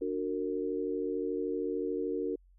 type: chord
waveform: sine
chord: D augmented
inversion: none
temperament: just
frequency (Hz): 293.7 / 367.1 / 458.9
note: D4 / F#4 / A#4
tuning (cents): 0 / -14 / -27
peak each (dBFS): -36 / -35 / -34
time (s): 0.01-2.36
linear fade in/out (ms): 10
effects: added 45 Hz sine -58 dBFS peak until 2.58 s